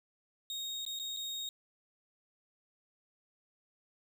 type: tone with dropouts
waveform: 35% pulse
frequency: 3729 Hz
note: A#7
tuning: in tune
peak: -35 dBFS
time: 0.5-1.49 s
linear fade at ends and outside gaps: 1 ms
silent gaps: 0.851-0.864 / 0.99-0.997 / 1.165-1.17 s
effects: none